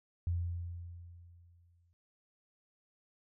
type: tone with exponential decay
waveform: sine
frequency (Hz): 86.4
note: F2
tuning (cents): -18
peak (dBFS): -29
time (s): 0.27-1.93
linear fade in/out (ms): 0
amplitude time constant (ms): 360
effects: none